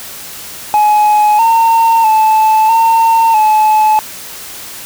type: tone with pitch steps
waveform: sine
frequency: 843 / 911 / 873 / 908 / 861 Hz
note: G#5 / A#5 / A5 / A#5 / A5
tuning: +26 / -40 / -14 / -46 / -38 cents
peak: -3 dBFS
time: 0.74-3.99 s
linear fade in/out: 0 ms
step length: 650 ms
effects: tanh soft clip ceiling -5 dBFS + white hiss -28 dBFS RMS until 4.85 s